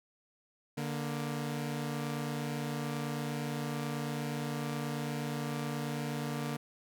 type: tone pair together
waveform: sawtooth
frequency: 146.83 / 234.7 Hz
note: D3 / A#3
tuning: 0 / +12 cents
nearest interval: minor sixth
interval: 812 cents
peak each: -32 / -34 dBFS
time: 0.77-6.57 s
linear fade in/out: 10 ms
effects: none